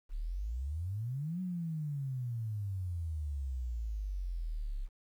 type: exponential two-way sweep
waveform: sine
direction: up then down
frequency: 32.7 to 187.1 to 32.7 Hz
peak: -34 dBFS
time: 0.09-4.89 s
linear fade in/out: 50 ms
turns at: 1.41 s
effects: 11-bit